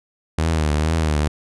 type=tone with vibrato; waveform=sawtooth; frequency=77.9 Hz; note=D#2; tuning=3 cents sharp; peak=-13 dBFS; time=0.38-1.28 s; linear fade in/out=5 ms; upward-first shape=triangle; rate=2.2 Hz; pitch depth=100 cents each way; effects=resampled to 24000 Hz